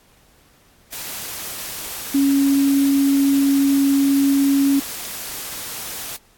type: tone in noise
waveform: sine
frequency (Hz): 277.2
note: C#4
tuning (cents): 0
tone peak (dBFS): -13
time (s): 2.14-4.8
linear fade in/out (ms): 10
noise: white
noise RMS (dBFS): -30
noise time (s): 0.92-6.17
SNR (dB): +14
effects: pink hiss -55 dBFS RMS until 6.37 s + AAC 64 kbps